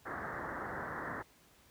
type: low-pass noise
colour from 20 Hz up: white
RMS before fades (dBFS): -41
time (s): 0.05-1.23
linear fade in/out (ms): 20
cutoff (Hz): 1900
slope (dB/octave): 96
effects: pink hiss -64 dBFS RMS until 1.7 s + high-pass 60 Hz 12 dB/octave